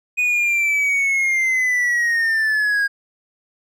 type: linear sweep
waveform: triangle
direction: down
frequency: 2489 to 1622 Hz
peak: -14 dBFS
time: 0.17-2.88 s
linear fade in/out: 20 ms
effects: none